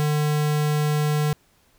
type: tone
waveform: square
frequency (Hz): 150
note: D3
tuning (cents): +37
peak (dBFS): -20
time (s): 0-1.33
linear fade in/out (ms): 0
effects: pink hiss -61 dBFS RMS until 1.78 s